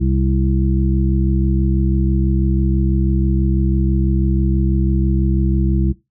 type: harmonic tone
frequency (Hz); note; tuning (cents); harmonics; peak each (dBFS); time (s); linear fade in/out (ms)
66.1; C2; +18; 1 / 2 / 3 / 5; -16 / -19 / -21 / -23; 0-5.93; 20
effects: noise-tail reverb RT60 0.2 s tail -17 dB re dry